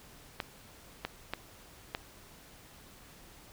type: clicks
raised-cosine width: 0.3 ms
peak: -17 dBFS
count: 4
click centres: 0.402 / 1.05 / 1.336 / 1.949 s
effects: pink hiss -55 dBFS RMS until 3.52 s